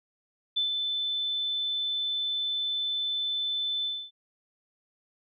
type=tone with ADSR envelope; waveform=sine; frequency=3520 Hz; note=A7; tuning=in tune; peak=-23 dBFS; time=0.56-4.11 s; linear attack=13 ms; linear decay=120 ms; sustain=-4 dB; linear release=260 ms; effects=none